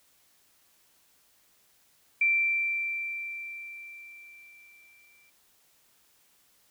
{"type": "tone with exponential decay", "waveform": "sine", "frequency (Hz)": 2349, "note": "D7", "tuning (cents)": 0, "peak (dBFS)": -20, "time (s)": [2.21, 5.3], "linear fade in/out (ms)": 5, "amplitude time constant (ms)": 670, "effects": ["white hiss -65 dBFS RMS until 6.7 s"]}